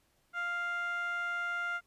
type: tone with band-pass filter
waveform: 15% pulse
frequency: 698.5 Hz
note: F5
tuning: in tune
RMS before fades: -35 dBFS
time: 0.33-1.81 s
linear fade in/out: 50 ms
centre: 1400 Hz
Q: 2.8
effects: pink hiss -72 dBFS RMS until 1.86 s + resampled to 32000 Hz